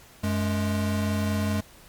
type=tone pair together; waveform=square; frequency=93.77 / 210.5 Hz; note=F#2 / G#3; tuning=+24 / +24 cents; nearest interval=octave + major second; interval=1400 cents; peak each=-27 dBFS; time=0.23-1.61 s; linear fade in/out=10 ms; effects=pink hiss -51 dBFS RMS until 1.88 s + MP3 96 kbps